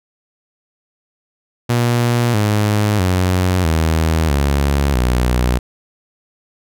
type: tone with pitch steps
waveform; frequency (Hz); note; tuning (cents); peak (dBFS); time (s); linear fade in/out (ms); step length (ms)
sawtooth; 119.7 / 104.81 / 91.77 / 80.35 / 70.36 / 61.6; A#2 / G#2 / F#2 / E2 / C#2 / B1; +46 / +16 / -14 / -44 / +26 / -4; -9; 1.69-5.59; 10; 650
effects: none